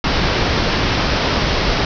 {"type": "low-pass noise", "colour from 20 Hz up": "pink", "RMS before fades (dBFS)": -17, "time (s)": [0.04, 1.85], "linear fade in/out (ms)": 2, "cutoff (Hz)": 5600, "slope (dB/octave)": 96, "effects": []}